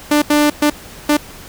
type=tone bursts at uneven times; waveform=sawtooth; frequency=296.1 Hz; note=D4; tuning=14 cents sharp; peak=-6 dBFS; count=4; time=0.11-0.22 / 0.3-0.5 / 0.62-0.7 / 1.09-1.17 s; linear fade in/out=5 ms; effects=pink hiss -36 dBFS RMS until 1.48 s